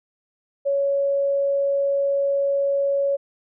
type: tone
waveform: sine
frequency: 558 Hz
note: C#5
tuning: 11 cents sharp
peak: -18 dBFS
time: 0.65-3.17 s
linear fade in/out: 20 ms
effects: none